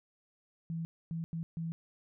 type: tone bursts at uneven times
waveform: sine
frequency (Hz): 164.81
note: E3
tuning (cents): 0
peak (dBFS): -34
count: 4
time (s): 0.7-0.85 / 1.11-1.24 / 1.33-1.43 / 1.57-1.72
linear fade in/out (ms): 0
effects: none